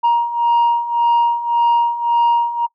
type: beating tone pair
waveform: sine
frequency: 941 / 942.8 Hz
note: A#5 / A#5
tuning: +16 / +19 cents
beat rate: 1.8 Hz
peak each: -16 / -12 dBFS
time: 0.03-2.67 s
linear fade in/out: 20 ms
effects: noise-tail reverb RT60 0.1 s tail -24 dB re dry + tanh soft clip ceiling -9 dBFS